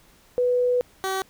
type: tone pair in turn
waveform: sine / 15% pulse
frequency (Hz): 493.9 / 382.2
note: B4 / G4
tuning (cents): 0 / -44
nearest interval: major third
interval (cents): 444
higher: first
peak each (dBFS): -18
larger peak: neither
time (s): 0.38-0.81 / 1.04-1.22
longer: first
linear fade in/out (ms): 0
effects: pink hiss -56 dBFS RMS until 1.29 s